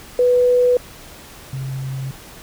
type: tone pair in turn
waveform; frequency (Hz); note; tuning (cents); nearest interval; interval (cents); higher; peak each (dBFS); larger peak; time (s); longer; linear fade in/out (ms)
sine; 493.9 / 133.41; B4 / C3; 0 / +34; octave + major seventh; 2266; first; -11 / -23; first; 0.19-0.77 / 1.53-2.11; neither; 2
effects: pink hiss -40 dBFS RMS until 2.42 s